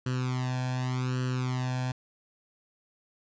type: tone with flanger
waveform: sawtooth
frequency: 127.3 Hz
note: C3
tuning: 47 cents flat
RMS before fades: -30 dBFS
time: 0.06-1.92 s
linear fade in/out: 5 ms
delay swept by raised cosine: 0.68 to 1.21 ms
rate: 0.86 Hz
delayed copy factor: +0.95
effects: resampled to 16000 Hz + 11-bit